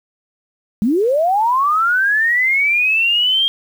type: linear sweep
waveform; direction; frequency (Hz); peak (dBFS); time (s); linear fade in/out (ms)
sine; up; 192.8 to 3229; -12; 0.82-3.48; 0
effects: 7-bit